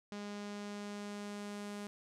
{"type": "tone with low-pass filter sweep", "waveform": "sawtooth", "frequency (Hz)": 205.2, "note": "G#3", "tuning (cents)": -21, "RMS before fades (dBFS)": -44, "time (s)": [0.12, 1.87], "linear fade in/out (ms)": 0, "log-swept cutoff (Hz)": [6100, 9600], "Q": 1.1, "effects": []}